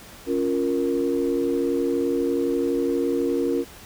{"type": "chord", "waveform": "sine", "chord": "Bb minor", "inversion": "first", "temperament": "equal", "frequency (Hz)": [277.2, 349.2, 466.2], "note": ["Db4", "F4", "Bb4"], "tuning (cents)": [0, 0, 0], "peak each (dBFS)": -24, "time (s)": [0.26, 3.65], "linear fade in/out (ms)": 50, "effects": ["tanh soft clip ceiling -12 dBFS", "pink hiss -44 dBFS RMS until 3.85 s"]}